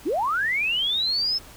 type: linear sweep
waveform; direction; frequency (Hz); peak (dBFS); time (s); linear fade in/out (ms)
sine; up; 246.9 to 5310; -21; 0.05-1.39; 20
effects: pink hiss -46 dBFS RMS until 1.56 s